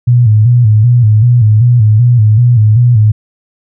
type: tone with vibrato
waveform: sine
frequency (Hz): 114.3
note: A#2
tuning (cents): -34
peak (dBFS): -3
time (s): 0.07-3.12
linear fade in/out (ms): 10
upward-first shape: square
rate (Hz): 2.6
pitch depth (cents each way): 110
effects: none